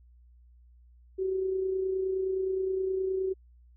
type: tone with amplitude modulation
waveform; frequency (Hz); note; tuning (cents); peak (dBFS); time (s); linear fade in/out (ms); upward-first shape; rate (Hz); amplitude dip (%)
sine; 379; F#4; +42; -25; 1.18-3.34; 20; sine; 29.6; 40
effects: added 60 Hz sine -54 dBFS peak until 3.76 s